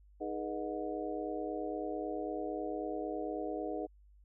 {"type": "harmonic tone with a mistuned harmonic", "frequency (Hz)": 103.83, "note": "G#2", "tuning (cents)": 0, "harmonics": [3, 4, 5, 6, 7], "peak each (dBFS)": [-40, -41, -42, -43, -43], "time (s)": [0.2, 3.87], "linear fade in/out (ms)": 20, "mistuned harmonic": 5, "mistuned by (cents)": -120, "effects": ["added 50 Hz sine -58 dBFS peak until 4.24 s"]}